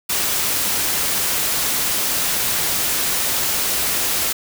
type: noise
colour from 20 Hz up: white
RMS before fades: -20 dBFS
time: 0.09-4.33 s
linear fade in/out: 10 ms
effects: none